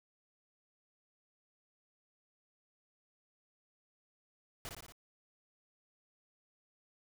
pink noise with echo, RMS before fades -44 dBFS, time 4.65-4.69 s, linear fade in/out 0 ms, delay 58 ms, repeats 4, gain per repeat -3 dB, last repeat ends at 4.922 s, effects none

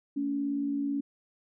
sine tone pair together, 224.5 / 282.9 Hz, A3 / C#4, +35 / +35 cents, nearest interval major third, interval 400 cents, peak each -37 / -28 dBFS, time 0.16-1.01 s, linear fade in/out 10 ms, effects none

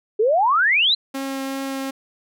sine exponential sweep, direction up, 404.9 to 4186 Hz, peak -14 dBFS, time 0.19-0.95 s, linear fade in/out 10 ms
sawtooth tone with vibrato, 270.2 Hz, C#4, 44 cents flat, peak -21 dBFS, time 1.14-1.91 s, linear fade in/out 10 ms, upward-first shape triangle, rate 2.6 Hz, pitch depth 9 cents each way
effects none

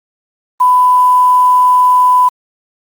sine tone with quantisation, 999 Hz, B5, 20 cents sharp, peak -5 dBFS, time 0.6-2.29 s, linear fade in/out 10 ms, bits 5, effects Opus 24 kbps

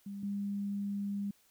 sine tone pair in turn, 200 / 201.2 Hz, G3 / G3, +35 / +45 cents, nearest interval unison, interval 10 cents, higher second, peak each -39 / -33 dBFS, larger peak second, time 0.06-0.23 / 0.23-1.31 s, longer second, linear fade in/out 5 ms, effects white hiss -68 dBFS RMS until 1.5 s

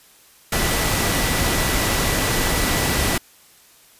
sine tone in noise, 1966 Hz, B6, 8 cents flat, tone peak -30 dBFS, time 0.52-3.18 s, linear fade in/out 5 ms, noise pink, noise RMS -20 dBFS, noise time 0.52-3.18 s, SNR -13 dB, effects white hiss -51 dBFS RMS until 3.99 s + resampled to 32000 Hz

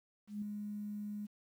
sine tone with ADSR envelope, 207.7 Hz, G#3, in tune, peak -35 dBFS, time 0.27-1.27 s, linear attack 150 ms, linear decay 3 ms, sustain -4 dB, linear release 18 ms, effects 11-bit

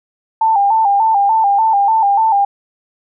sine tone with vibrato, 844 Hz, G#5, 28 cents sharp, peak -9 dBFS, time 0.41-2.45 s, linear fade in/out 5 ms, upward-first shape square, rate 3.4 Hz, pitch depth 90 cents each way, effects none

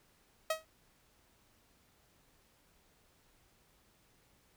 sawtooth tone with exponential decay, 636 Hz, D#5, 38 cents sharp, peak -24 dBFS, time 0.5-0.65 s, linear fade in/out 5 ms, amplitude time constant 31 ms, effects pink hiss -69 dBFS RMS until 4.56 s

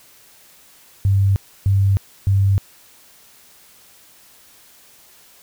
sine tone bursts, 98.1 Hz, G2, 2 cents sharp, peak -12 dBFS, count 3, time 1.05-2.58 s, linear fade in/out 0 ms, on 310 ms, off 300 ms, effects white hiss -49 dBFS RMS until 5.42 s

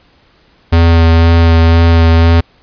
square tone with vibrato, 83.1 Hz, E2, 15 cents sharp, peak -5 dBFS, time 0.72-2.41 s, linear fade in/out 10 ms, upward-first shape sine, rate 2 Hz, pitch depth 15 cents each way, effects pink hiss -49 dBFS RMS until 2.62 s + resampled to 11025 Hz

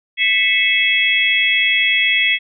sine tone cluster, 1987 / 2195 / 2609 / 3323 Hz, B6 / C#7 / E7 / G#7, +10 / -18 / -18 / 0 cents, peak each -18 dBFS, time 0.17-2.39 s, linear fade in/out 50 ms, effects none

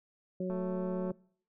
harmonic tone, 184.2 Hz, F#3, 7 cents flat, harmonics 1 / 2 / 3, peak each -34 / -37 / -39 dBFS, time 0.4-1.12 s, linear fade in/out 5 ms
click train, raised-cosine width 1 ms, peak -32 dBFS, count 135, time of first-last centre 0.5-1.106 s, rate 221 Hz
effects noise-tail reverb RT60 0.6 s tail -24 dB re dry

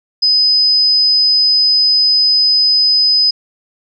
sine tone, 5020 Hz, D#8, 15 cents sharp, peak -8 dBFS, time 0.22-3.31 s, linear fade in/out 10 ms, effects none

